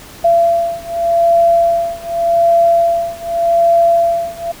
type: beating tone pair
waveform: sine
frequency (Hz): 678 / 678.85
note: E5 / F5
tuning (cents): +49 / -49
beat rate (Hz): 0.85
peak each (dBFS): -12 / -13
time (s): 0.24-4.52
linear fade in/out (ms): 10
effects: pink hiss -36 dBFS RMS until 4.6 s